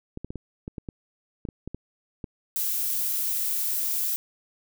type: clicks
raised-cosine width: 3 ms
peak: -21 dBFS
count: 12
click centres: 0.174 / 0.246 / 0.305 / 0.357 / 0.679 / 0.782 / 0.888 / 1.452 / 1.488 / 1.676 / 1.746 / 2.242 s
type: noise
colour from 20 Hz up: violet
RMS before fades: -27 dBFS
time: 2.56-4.16 s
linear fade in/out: 0 ms
effects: none